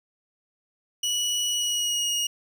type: tone with pitch glide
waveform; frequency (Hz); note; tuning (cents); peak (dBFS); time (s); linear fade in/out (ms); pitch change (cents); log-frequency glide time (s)
25% pulse; 2934 to 2872; F#7 to F7; -15 to +48; -20; 1.03-2.27; 5; -37; 1.48-2.14
effects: 10-bit